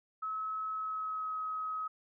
sine tone with pitch glide, 1289 to 1271.3 Hz, E6 to D#6, -39 to +37 cents, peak -34 dBFS, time 0.22-1.88 s, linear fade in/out 10 ms, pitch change -24 cents, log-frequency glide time 0.73-1.39 s, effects none

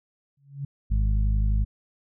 sine tone with exponential growth, 140 Hz, C#3, 18 cents sharp, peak -26 dBFS, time 0.37-0.65 s, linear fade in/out 5 ms, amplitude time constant 59 ms
harmonic tone, 51.6 Hz, G#1, 10 cents flat, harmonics 1 / 2 / 3 / 4, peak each -20 / -28 / -37 / -37 dBFS, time 0.9-1.65 s, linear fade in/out 20 ms
effects none

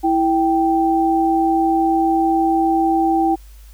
sine tone pair together, 328.8 / 782 Hz, E4 / G5, -4 / -4 cents, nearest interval octave + minor third, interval 1500 cents, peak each -16 dBFS, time 0.03-3.36 s, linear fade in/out 20 ms, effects added 51 Hz sine -38 dBFS peak until 3.73 s + white hiss -52 dBFS RMS until 3.73 s

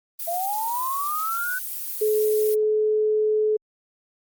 violet noise, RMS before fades -31 dBFS, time 0.19-2.55 s, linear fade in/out 10 ms
sine linear sweep, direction up, 659.3 to 1514 Hz, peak -24 dBFS, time 0.27-1.59 s, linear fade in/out 10 ms
sine tone, 429 Hz, A4, 44 cents flat, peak -18 dBFS, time 2.01-3.57 s, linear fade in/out 10 ms
effects Opus 32 kbps

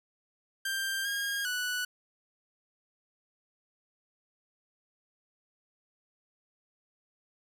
sawtooth tone with pitch steps, 1582 / 1625 / 1480 Hz, G6 / G#6 / F#6, +15 / -38 / 0 cents, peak -27 dBFS, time 0.65-1.85 s, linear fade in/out 5 ms, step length 400 ms, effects none

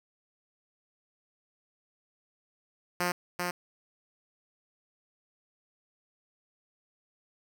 5% pulse tone with echo, 177.4 Hz, F3, 27 cents sharp, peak -16 dBFS, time 3-3.12 s, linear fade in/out 5 ms, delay 390 ms, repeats 1, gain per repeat -3 dB, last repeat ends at 3.51 s, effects none

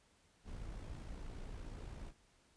brown noise with amplitude modulation, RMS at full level -45 dBFS, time 0.44-2.13 s, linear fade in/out 50 ms, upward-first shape sine, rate 57.3 Hz, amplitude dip 45%, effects pink hiss -71 dBFS RMS until 2.56 s + resampled to 22050 Hz

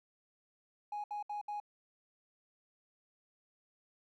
triangle tone bursts, 830.6 Hz, G#5, in tune, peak -34 dBFS, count 4, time 0.92-1.601 s, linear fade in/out 5 ms, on 120 ms, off 67 ms, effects tanh soft clip ceiling -33 dBFS

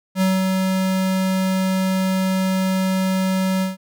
square tone with ADSR envelope, 188.7 Hz, F#3, 34 cents sharp, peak -15 dBFS, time 0.15-3.77 s, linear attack 64 ms, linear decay 200 ms, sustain -3 dB, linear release 150 ms, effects none

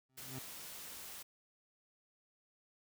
25% pulse tone with exponential growth, 130.81 Hz, C3, in tune, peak -37 dBFS, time 0.09-0.39 s, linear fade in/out 5 ms, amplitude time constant 65 ms
white noise, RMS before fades -49 dBFS, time 0.17-1.23 s, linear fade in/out 10 ms
effects none

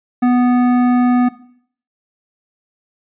triangle tone with hard clipping, 246.9 Hz, B3, in tune, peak -12 dBFS, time 0.22-1.29 s, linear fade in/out 10 ms, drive 16 dB, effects noise-tail reverb RT60 0.6 s tail -17 dB re dry + resampled to 8000 Hz

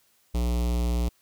square tone with notch filter, 59.5 Hz, A#1, 36 cents sharp, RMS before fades -25 dBFS, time 0.34-1.09 s, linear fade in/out 10 ms, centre 1600 Hz, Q 0.91, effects white hiss -65 dBFS RMS until 1.21 s

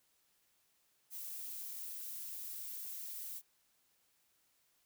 violet noise, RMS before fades -45 dBFS, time 1.1-3.42 s, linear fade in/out 50 ms, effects white hiss -75 dBFS RMS until 4.85 s

